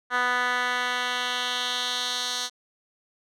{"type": "tone with band-pass filter sweep", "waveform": "10% pulse", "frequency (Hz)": 247.5, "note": "B3", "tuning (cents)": 4, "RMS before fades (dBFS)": -27, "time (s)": [0.1, 2.5], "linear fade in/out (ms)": 50, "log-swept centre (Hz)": [1600, 4800], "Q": 1.9, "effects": []}